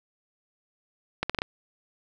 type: accelerating click train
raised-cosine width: 0.3 ms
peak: -10 dBFS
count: 5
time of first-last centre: 1.23-1.419 s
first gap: 66 ms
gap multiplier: 0.78
effects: none